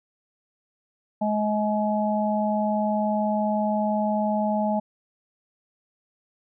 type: harmonic tone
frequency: 211.5 Hz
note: G#3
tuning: 32 cents sharp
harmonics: 1 / 3 / 4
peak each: -24 / -26 / -27 dBFS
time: 1.21-4.8 s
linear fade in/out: 10 ms
effects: none